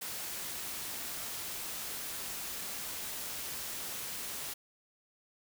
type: noise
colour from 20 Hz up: white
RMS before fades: -40 dBFS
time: 0.01-4.54 s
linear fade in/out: 10 ms
effects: none